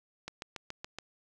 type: click train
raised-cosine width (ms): 0.2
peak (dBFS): -22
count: 6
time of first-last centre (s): 0.28-0.986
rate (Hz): 7.08
effects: none